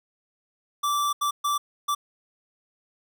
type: tone bursts at uneven times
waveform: square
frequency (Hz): 1166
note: D6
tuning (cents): -13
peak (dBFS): -23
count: 4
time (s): 0.83-1.13 / 1.21-1.31 / 1.44-1.58 / 1.88-1.95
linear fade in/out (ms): 10
effects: none